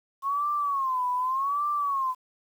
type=tone with vibrato; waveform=sine; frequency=1081 Hz; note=C#6; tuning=44 cents flat; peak=-24 dBFS; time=0.22-2.15 s; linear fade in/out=50 ms; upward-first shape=sine; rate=0.85 Hz; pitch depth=150 cents each way; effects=9-bit